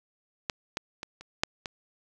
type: clicks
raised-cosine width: 0.2 ms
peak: -11 / -13 / -19 / -28 / -6 / -17 dBFS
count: 6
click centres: 0.498 / 0.771 / 1.031 / 1.21 / 1.435 / 1.658 s
effects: none